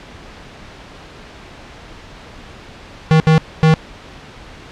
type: tone bursts at uneven times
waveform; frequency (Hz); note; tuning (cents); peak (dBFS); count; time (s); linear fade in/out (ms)
square; 158.4; D#3; +31; -8; 3; 3.11-3.2 / 3.27-3.38 / 3.63-3.74; 0
effects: pink hiss -37 dBFS RMS until 4.71 s + low-pass 4000 Hz 12 dB/octave